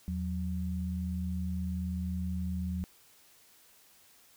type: tone pair together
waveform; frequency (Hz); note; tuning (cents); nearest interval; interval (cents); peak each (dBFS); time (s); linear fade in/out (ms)
sine; 81.2 / 182.29; E2 / F#3; -26 / -26; octave + major second; 1400; -34 / -34; 0.08-2.84; 0
effects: white hiss -61 dBFS RMS until 4.36 s